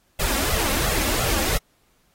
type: noise with flanger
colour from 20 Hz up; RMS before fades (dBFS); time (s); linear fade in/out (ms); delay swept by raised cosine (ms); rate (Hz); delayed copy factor
pink; -23; 0.19-1.58; 10; 1.5 to 3.7; 2.9; +0.85
effects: pink hiss -64 dBFS RMS until 2.14 s + AAC 48 kbps